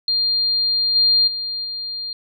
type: tone with level steps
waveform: sine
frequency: 4200 Hz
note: C8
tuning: 6 cents sharp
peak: -16 / -12 / -23 / -25 dBFS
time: 0.08-2.13 s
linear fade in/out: 2 ms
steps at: 0.95 / 1.27 / 1.64 s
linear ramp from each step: 10 ms
effects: none